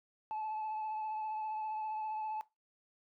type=tone with vibrato; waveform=sine; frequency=865 Hz; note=A5; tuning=30 cents flat; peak=-34 dBFS; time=0.31-2.41 s; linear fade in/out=0 ms; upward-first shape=sine; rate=15 Hz; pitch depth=21 cents each way; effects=noise-tail reverb RT60 0.2 s tail -19 dB re dry + tanh soft clip ceiling -34 dBFS